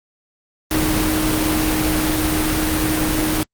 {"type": "tone in noise", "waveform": "sine", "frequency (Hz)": 311.1, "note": "D#4", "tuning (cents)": 0, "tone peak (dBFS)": -19, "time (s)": [0.71, 3.43], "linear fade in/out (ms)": 0, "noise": "pink", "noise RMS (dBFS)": -20, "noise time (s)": [0.71, 3.43], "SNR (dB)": -2, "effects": ["Opus 32 kbps"]}